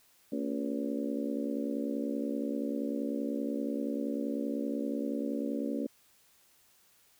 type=harmonic tone with a mistuned harmonic; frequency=70.4 Hz; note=C#2; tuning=27 cents sharp; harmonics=3 / 4 / 5 / 6 / 7 / 8; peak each=-36 / -34 / -41 / -44 / -41 / -42 dBFS; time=0.32-5.87 s; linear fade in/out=5 ms; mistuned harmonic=3; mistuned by=+120 cents; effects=white hiss -65 dBFS RMS until 7.19 s